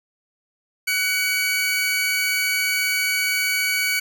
sawtooth tone pair together, 1482.4 / 2261 Hz, F#6 / C#7, +3 / +34 cents, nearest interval perfect fifth, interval 731 cents, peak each -23 / -17 dBFS, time 0.87-4 s, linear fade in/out 10 ms, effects none

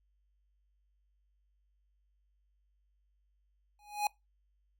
square tone with exponential growth, 830.6 Hz, G#5, in tune, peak -26 dBFS, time 3.79-4.07 s, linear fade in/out 2 ms, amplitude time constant 60 ms, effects noise-tail reverb RT60 0.2 s tail -24 dB re dry + added 50 Hz sine -70 dBFS peak until 4.79 s

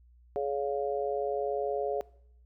harmonic tone, 140.5 Hz, C#3, 24 cents sharp, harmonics 3 / 4 / 5, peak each -31 / -33 / -35 dBFS, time 0.36-2.01 s, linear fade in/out 0 ms, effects noise-tail reverb RT60 0.7 s tail -21 dB re dry + added 60 Hz sine -56 dBFS peak until 2.45 s

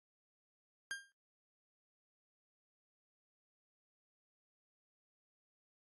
40% pulse tone with exponential decay, 1602 Hz, G6, 37 cents sharp, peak -35 dBFS, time 0.91-1.12 s, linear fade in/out 0 ms, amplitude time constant 45 ms, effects AAC 32 kbps

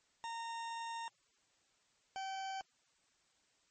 40% pulse tone pair in turn, 921 / 770.9 Hz, A#5 / G5, -21 / -29 cents, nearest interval minor third, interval 308 cents, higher first, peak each -40 / -39 dBFS, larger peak second, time 0.24-1.08 / 2.16-2.61 s, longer first, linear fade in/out 0 ms, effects white hiss -74 dBFS RMS until 3.7 s + MP3 32 kbps

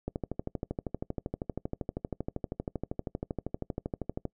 click train, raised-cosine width 2 ms, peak -19 dBFS, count 54, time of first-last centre 0.08-4.253 s, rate 12.7 Hz, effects noise-tail reverb RT60 0.1 s tail -23 dB re dry

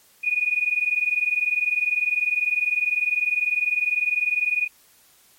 sine tone pair together, 2451 / 2471 Hz, D#7 / D#7, -27 / -13 cents, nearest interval unison, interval 14 cents, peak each -23 / -22 dBFS, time 0.23-4.68 s, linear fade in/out 20 ms, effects white hiss -56 dBFS RMS until 5.38 s + MP3 64 kbps

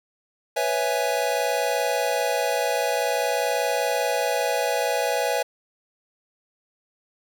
square chord, C# minor seventh, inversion third, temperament equal, 493.9 / 554.4 / 659.3 / 830.6 Hz, B4 / C#5 / E5 / G#5, 0 / 0 / 0 / 0 cents, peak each -28 dBFS, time 0.56-5.43 s, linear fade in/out 10 ms, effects none

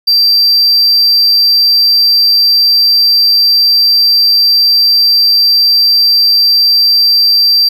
triangle tone, 4699 Hz, D8, in tune, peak -4 dBFS, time 0.07-7.69 s, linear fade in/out 10 ms, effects none

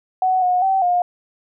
sine tone with pitch steps, 746 / 725 / 769 / 712 Hz, F#5 / F#5 / G5 / F5, +14 / -35 / -33 / +33 cents, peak -14 dBFS, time 0.22-1.02 s, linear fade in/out 2 ms, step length 200 ms, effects none

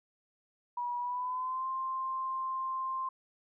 sine tone with pitch glide, 969 to 1050.6 Hz, B5 to C6, -33 to +7 cents, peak -32 dBFS, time 0.77-3.09 s, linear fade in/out 5 ms, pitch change +140 cents, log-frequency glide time 0.98-1.67 s, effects none

